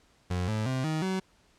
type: tone with pitch steps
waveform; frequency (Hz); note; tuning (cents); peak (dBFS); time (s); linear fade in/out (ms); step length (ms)
30% pulse; 90.1 / 108.39 / 130.4 / 156.87 / 188.72; F#2 / A2 / C3 / D#3 / F#3; -45 / -26 / -5 / +14 / +34; -25; 0.3-1.2; 10; 180
effects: pink hiss -64 dBFS RMS until 1.58 s + low-pass 8000 Hz 12 dB/octave